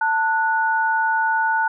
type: tone pair together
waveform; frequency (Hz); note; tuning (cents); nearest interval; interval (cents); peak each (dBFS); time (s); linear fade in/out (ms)
sine; 890 / 1468.3; A5 / F#6; +20 / -14; major sixth; 866; -19 / -20; 0.01-1.68; 5
effects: none